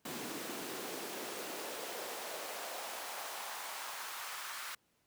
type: noise with high-pass filter sweep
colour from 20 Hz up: pink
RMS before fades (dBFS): -43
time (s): 0.05-4.75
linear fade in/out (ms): 5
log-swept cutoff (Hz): 240 to 1300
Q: 1.7
effects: pink hiss -75 dBFS RMS until 5.06 s + high-pass 80 Hz 12 dB/octave